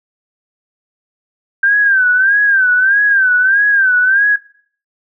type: tone with vibrato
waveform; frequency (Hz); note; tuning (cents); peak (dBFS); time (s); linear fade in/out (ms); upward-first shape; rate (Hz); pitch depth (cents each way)
sine; 1568; G6; 0; -8; 1.63-4.36; 5; sine; 1.6; 110
effects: noise-tail reverb RT60 0.5 s tail -17 dB re dry